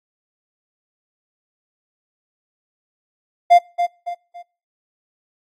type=tone with echo; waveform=triangle; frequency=698.5 Hz; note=F5; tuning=in tune; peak=-4 dBFS; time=3.5-3.59 s; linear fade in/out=20 ms; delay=280 ms; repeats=3; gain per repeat=-9 dB; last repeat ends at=4.43 s; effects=noise-tail reverb RT60 0.4 s tail -25 dB re dry + AAC 48 kbps